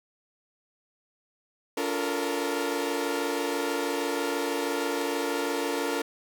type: chord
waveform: sawtooth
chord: Bb major seventh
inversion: first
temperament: equal with one note detuned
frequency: 286.5 / 349.2 / 440 / 466.2 Hz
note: D4 / F4 / A4 / Bb4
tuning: -43 / 0 / 0 / 0 cents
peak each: -28 / -30 / -31 / -27 dBFS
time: 1.77-6.02 s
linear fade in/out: 5 ms
effects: none